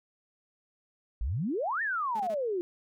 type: exponential two-way sweep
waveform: sine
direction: up then down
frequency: 48.61 to 1864.7 to 341.5 Hz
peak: -28 dBFS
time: 1.21-2.61 s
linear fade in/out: 0 ms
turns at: 1.82 s
type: tone bursts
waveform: sawtooth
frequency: 214.2 Hz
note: A3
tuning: 46 cents flat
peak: -38 dBFS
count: 3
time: 2.15-2.345 s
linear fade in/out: 5 ms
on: 51 ms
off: 21 ms
effects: none